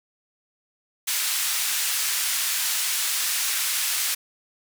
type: band-pass noise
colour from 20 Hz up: white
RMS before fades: -25 dBFS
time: 1.07-4.15 s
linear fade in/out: 10 ms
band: 1500 to 13000 Hz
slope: 12 dB/octave
effects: none